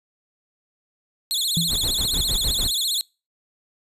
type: tone with vibrato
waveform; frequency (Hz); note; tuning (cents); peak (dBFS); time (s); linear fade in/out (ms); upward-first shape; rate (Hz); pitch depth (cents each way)
sawtooth; 3805; A#7; +35; -18; 1.31-3.01; 0; sine; 15; 220
type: tone with exponential decay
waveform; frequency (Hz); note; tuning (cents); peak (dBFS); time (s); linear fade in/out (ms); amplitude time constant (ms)
sine; 167.4; E3; +27; -17; 1.57-1.84; 0; 58
type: noise with tremolo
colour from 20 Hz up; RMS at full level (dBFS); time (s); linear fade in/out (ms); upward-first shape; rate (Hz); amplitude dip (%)
brown; -26; 1.68-2.72; 50; square; 6.6; 70
effects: noise-tail reverb RT60 0.3 s tail -26 dB re dry + resampled to 32000 Hz